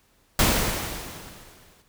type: noise with exponential decay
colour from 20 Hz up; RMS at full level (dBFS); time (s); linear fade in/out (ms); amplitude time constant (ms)
pink; -18; 0.39-1.82; 2; 310
effects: pink hiss -63 dBFS RMS until 1.88 s